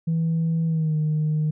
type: tone with pitch glide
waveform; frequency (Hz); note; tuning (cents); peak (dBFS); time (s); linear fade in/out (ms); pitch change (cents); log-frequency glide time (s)
sine; 163.7 to 153.62; E3 to D#3; -12 to -22; -18; 0.07-1.51; 10; -110; 0.66-0.96
effects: tanh soft clip ceiling -17 dBFS